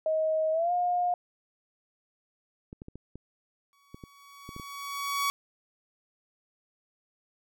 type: tone with pitch glide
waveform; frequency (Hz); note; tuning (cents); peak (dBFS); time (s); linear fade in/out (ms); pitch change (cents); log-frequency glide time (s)
sine; 631 to 712.4; D#5 to F5; +24 to +34; -24; 0.06-1.14; 2; +210; 0.52-0.72
type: clicks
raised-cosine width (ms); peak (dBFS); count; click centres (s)
3; -29; 10; 2.729 / 2.819 / 2.884 / 2.956 / 3.156 / 3.945 / 4.038 / 4.491 / 4.564 / 4.598
type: tone with exponential growth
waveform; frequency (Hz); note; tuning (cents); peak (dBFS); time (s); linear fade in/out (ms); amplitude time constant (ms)
sawtooth; 1127; C#6; +28; -21; 3.73-5.3; 0; 340
effects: none